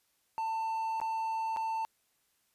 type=tone with dropouts; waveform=triangle; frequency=893 Hz; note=A5; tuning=25 cents sharp; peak=-29 dBFS; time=0.38-1.85 s; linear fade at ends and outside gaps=0 ms; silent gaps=1.001-1.015 / 1.563-1.57 s; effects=white hiss -74 dBFS RMS until 2.54 s + resampled to 32000 Hz